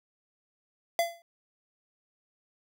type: tone with exponential decay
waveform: square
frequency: 680 Hz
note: F5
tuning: 46 cents flat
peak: -21 dBFS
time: 0.99-1.22 s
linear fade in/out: 1 ms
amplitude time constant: 49 ms
effects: none